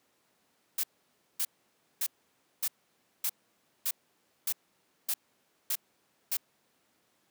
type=noise bursts; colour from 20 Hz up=blue; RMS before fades=-30 dBFS; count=10; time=0.78-6.37 s; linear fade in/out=5 ms; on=55 ms; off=560 ms; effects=pink hiss -71 dBFS RMS until 7.3 s + high-pass 200 Hz 12 dB/octave